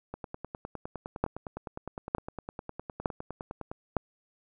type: two click trains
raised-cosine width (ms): 1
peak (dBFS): -23 / -11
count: 36 / 4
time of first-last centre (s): 0.14-3.715 / 1.24-3.967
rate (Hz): 9.79 / 1.1
effects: none